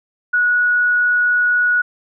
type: tone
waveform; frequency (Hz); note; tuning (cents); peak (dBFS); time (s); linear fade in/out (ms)
sine; 1462; F#6; -21; -12; 0.33-1.82; 10
effects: none